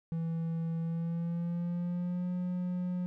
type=tone with pitch glide; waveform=triangle; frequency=164.81 to 179.73 Hz; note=E3 to F3; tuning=0 to +50 cents; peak=-29 dBFS; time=0.12-3.06 s; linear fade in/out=0 ms; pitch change=+150 cents; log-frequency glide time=0.8-2.3 s; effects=none